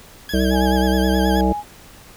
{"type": "tone with vibrato", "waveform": "20% pulse", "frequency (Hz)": 1632, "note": "G#6", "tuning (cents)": -31, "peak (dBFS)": -22, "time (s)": [0.29, 1.41], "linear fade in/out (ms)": 2, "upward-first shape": "sine", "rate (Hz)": 9.4, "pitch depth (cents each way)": 72}
{"type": "harmonic tone", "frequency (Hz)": 64.3, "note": "C2", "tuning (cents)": -30, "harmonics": [1, 3, 5, 7, 9, 10], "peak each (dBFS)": [-20, -19, -21, -24, -27, -29], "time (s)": [0.33, 1.53], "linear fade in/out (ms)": 10}
{"type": "tone with tremolo", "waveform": "sine", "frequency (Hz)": 830.6, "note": "G#5", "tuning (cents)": 0, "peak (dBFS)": -21, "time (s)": [0.5, 1.64], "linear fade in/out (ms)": 50, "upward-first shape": "sine", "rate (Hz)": 1.4, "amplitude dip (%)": 50}
{"effects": ["pink hiss -44 dBFS RMS until 2.16 s"]}